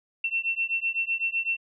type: beating tone pair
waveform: sine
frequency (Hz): 2700 / 2707.9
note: E7 / E7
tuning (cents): +41 / +46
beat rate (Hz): 7.9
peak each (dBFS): -28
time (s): 0.24-1.57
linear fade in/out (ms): 5
effects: none